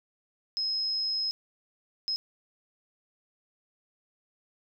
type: tone bursts at uneven times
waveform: sine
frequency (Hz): 5130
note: E8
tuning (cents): -48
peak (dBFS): -27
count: 2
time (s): 0.57-1.31 / 2.08-2.16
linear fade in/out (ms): 0
effects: none